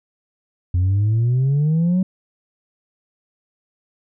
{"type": "exponential sweep", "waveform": "sine", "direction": "up", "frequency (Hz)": [87.31, 190], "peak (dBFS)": -12, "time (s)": [0.74, 2.03], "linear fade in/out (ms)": 5, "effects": ["tanh soft clip ceiling -13 dBFS"]}